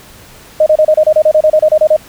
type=tone bursts; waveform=sine; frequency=619 Hz; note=D#5; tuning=9 cents flat; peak=-4 dBFS; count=15; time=0.6-1.965 s; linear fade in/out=5 ms; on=63 ms; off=30 ms; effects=pink hiss -38 dBFS RMS until 2.08 s